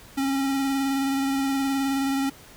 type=tone with vibrato; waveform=square; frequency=272.4 Hz; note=C#4; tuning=30 cents flat; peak=-23 dBFS; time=0.17-2.3 s; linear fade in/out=10 ms; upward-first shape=sine; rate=19 Hz; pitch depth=21 cents each way; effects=pink hiss -48 dBFS RMS until 2.56 s